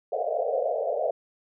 white band-pass noise, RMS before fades -27 dBFS, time 0.12-1.11 s, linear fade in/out 5 ms, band 450 to 720 Hz, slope 96 dB/octave, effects none

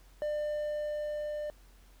triangle tone with level ramp, 598 Hz, D5, 31 cents sharp, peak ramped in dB -28 to -32 dBFS, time 0.22-1.5 s, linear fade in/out 0 ms, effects added 45 Hz sine -55 dBFS peak until 2 s + pink hiss -64 dBFS RMS until 2 s

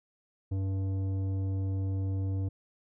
sine tone with tanh clipping, 96.2 Hz, G2, 32 cents flat, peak -30 dBFS, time 0.51-2.49 s, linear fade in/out 10 ms, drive 11 dB, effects none

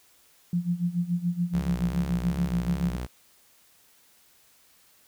sine tone with tremolo, 174.61 Hz, F3, in tune, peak -21 dBFS, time 0.53-2.96 s, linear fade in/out 2 ms, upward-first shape sine, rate 7 Hz, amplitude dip 85%
sawtooth tone with vibrato, 65.41 Hz, C2, in tune, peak -27 dBFS, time 1.53-3.07 s, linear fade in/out 20 ms, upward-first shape square, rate 2.6 Hz, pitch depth 100 cents each way
effects white hiss -60 dBFS RMS until 5.07 s

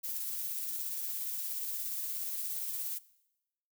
violet noise with tremolo, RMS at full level -36 dBFS, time 0.03-2.99 s, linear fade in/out 20 ms, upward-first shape sine, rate 17 Hz, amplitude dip 25%, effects noise-tail reverb RT60 0.9 s tail -20 dB re dry

